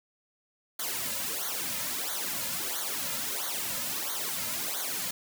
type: noise with flanger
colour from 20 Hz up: white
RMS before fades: -33 dBFS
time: 0.79-5.11 s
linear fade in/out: 5 ms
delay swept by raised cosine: 0.38 to 2.68 ms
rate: 1.5 Hz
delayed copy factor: -0.95
effects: none